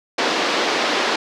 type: band-pass noise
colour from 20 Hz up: pink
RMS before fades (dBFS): -20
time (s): 0.18-1.16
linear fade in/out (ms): 5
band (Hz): 300 to 5100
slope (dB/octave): 24
effects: none